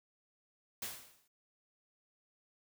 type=noise with exponential decay; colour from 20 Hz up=white; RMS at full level=-38 dBFS; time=0.82-1.28 s; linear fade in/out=5 ms; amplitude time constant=100 ms; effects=none